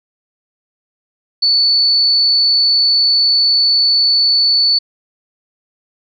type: tone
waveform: sine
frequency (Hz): 4468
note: C#8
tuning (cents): +13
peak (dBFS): -9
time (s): 1.42-4.79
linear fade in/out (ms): 10
effects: none